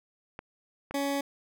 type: clicks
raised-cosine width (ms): 0.5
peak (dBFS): -24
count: 2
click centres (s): 0.391 / 0.91
type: tone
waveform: 20% pulse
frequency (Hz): 280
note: C#4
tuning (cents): +18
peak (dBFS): -23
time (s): 0.94-1.21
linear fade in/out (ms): 5
effects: none